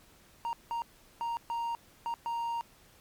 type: tone bursts at uneven times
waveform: triangle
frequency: 932.3 Hz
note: A#5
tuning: in tune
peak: -29 dBFS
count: 6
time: 0.45-0.53 / 0.71-0.82 / 1.21-1.37 / 1.5-1.75 / 2.06-2.14 / 2.26-2.61 s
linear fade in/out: 0 ms
effects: pink hiss -60 dBFS RMS until 3 s + MP3 96 kbps